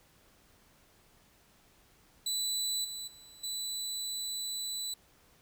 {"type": "tone with level steps", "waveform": "25% pulse", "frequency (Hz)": 3975, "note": "B7", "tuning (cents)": 10, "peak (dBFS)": [-27, -35, -49, -31], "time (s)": [2.26, 4.94], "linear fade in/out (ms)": 5, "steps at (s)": [2.84, 3.07, 3.43], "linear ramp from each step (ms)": 10, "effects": ["pink hiss -64 dBFS RMS until 5.41 s"]}